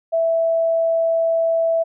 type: tone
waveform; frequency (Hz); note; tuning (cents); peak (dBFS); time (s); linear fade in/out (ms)
sine; 659.3; E5; 0; -15; 0.12-1.84; 20
effects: none